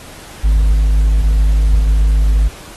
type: tone with hard clipping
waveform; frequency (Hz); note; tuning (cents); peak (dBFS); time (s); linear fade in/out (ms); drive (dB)
sine; 51.91; G#1; 0; -9; 0.43-2.49; 20; 2
effects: pink hiss -36 dBFS RMS until 2.76 s + AAC 32 kbps